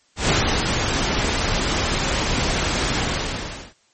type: noise with ADSR envelope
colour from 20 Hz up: pink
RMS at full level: -17 dBFS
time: 0.16-3.74 s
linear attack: 130 ms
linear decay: 340 ms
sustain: -4 dB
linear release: 750 ms
effects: white hiss -60 dBFS RMS until 3.93 s + MP3 32 kbps